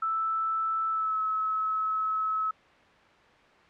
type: tone with pitch glide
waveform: sine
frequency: 1318.5 to 1292.1 Hz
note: E6 to E6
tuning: 0 to -35 cents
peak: -25 dBFS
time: 0.02-2.51 s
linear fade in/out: 5 ms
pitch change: -35 cents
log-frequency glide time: 0.89-1.2 s
effects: white hiss -56 dBFS RMS until 3.69 s + low-pass 2000 Hz 12 dB/octave